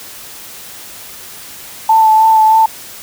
sine tone with vibrato, 880 Hz, A5, in tune, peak -5 dBFS, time 1.89-2.66 s, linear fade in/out 5 ms, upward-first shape sine, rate 3.2 Hz, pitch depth 18 cents each way, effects white hiss -32 dBFS RMS until 3.02 s

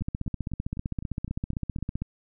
two click trains, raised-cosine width 5 ms, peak -17 / -24 dBFS, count 32 / 8, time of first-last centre 0.02-2.02 / 0.01-1.787 s, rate 15.5 / 3.94 Hz, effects none

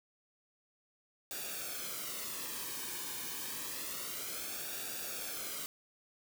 white noise with flanger, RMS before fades -41 dBFS, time 1.31-5.66 s, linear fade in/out 0 ms, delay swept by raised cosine 0.96 to 1.51 ms, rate 0.28 Hz, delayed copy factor -0.65, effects none

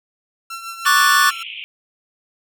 sawtooth tone with tremolo, 1352 Hz, E6, 43 cents sharp, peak -23 dBFS, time 0.5-1.43 s, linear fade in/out 5 ms, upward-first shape triangle, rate 6.6 Hz, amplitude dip 60%
square chord, D major seventh, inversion third, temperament equal, 1108.7 / 1174.7 / 1480 / 1760 Hz, C#6 / D6 / F#6 / A6, 0 / 0 / 0 / 0 cents, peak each -18 dBFS, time 0.85-1.31 s, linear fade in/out 20 ms
white band-pass noise, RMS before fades -32 dBFS, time 0.85-1.64 s, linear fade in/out 0 ms, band 2300 to 3200 Hz, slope 96 dB/octave
effects none

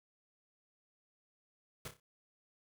pink noise with echo, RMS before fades -44 dBFS, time 1.85-1.88 s, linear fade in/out 2 ms, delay 30 ms, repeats 4, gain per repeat -8 dB, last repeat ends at 2 s, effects none

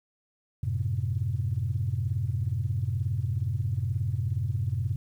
sine tone cluster, 91.2 / 108 / 130.2 Hz, F#2 / A2 / C3, -24 / -32 / -8 cents, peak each -30 / -29 / -30 dBFS, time 0.63-4.96 s, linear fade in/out 5 ms, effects tanh soft clip ceiling -17 dBFS + 10-bit

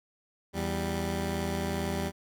15% pulse tone pair together, 82.41 / 196.01 Hz, E2 / G3, 0 / 0 cents, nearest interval octave + minor third, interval 1500 cents, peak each -26 dBFS, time 0.53-2.12 s, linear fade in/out 50 ms, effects none

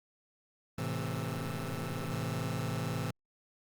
sawtooth chord, A minor, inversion none, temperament just, 110 / 132 / 165 Hz, A2 / C3 / E3, 0 / +16 / +2 cents, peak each -33 dBFS, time 0.78-3.11 s, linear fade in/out 5 ms, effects Opus 24 kbps

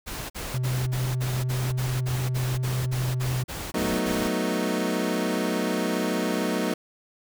pink noise bursts, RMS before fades -34 dBFS, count 15, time 0.06-4.29 s, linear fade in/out 20 ms, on 240 ms, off 45 ms
triangle tone with vibrato, 127.3 Hz, C3, 47 cents flat, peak -22 dBFS, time 0.54-3.44 s, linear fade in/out 5 ms, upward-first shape triangle, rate 9.8 Hz, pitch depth 11 cents each way
25% pulse chord, B dominant seventh, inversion second, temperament equal, 185 / 220 / 246.9 / 311.1 Hz, F#3 / A3 / B3 / D#4, 0 / 0 / 0 / 0 cents, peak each -26 dBFS, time 3.74-6.74 s, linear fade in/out 5 ms
effects none

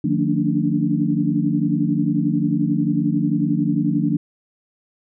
sine tone cluster, 153.4 / 179.9 / 226.9 / 285.2 / 296.4 Hz, D#3 / F#3 / A#3 / C#4 / D4, -24 / -48 / -47 / +49 / +16 cents, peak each -23 dBFS, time 0.04-4.17 s, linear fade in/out 5 ms, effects none

